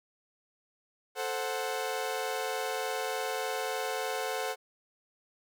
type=chord; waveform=sawtooth; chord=F# diminished; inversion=first; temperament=equal; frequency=440 / 523.3 / 740 Hz; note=A4 / C5 / F#5; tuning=0 / 0 / 0 cents; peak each=-32 dBFS; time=1.15-4.56 s; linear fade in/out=50 ms; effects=none